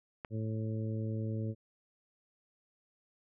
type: click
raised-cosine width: 0.5 ms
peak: -25 dBFS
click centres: 0.248 s
type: harmonic tone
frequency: 110 Hz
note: A2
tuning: in tune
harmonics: 1 / 2 / 3 / 4 / 5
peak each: -34 / -40 / -44 / -46 / -48 dBFS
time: 0.3-1.55 s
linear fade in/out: 50 ms
effects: none